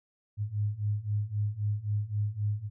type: beating tone pair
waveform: sine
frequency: 102.3 / 106.1 Hz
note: G#2 / G#2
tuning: -26 / +38 cents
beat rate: 3.8 Hz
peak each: -32 / -30 dBFS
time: 0.37-2.7 s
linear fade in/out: 50 ms
effects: none